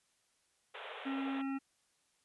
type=band-pass noise; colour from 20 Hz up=pink; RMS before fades=-47 dBFS; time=0.74-1.42 s; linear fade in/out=10 ms; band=420 to 3600 Hz; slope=96 dB/octave
type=harmonic tone; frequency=271.3 Hz; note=C#4; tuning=37 cents flat; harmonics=1 / 3 / 5 / 7 / 9 / 10; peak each=-35 / -48 / -48 / -54 / -56 / -55 dBFS; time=1.05-1.59 s; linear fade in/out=20 ms
effects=white hiss -75 dBFS RMS until 2.24 s + resampled to 24000 Hz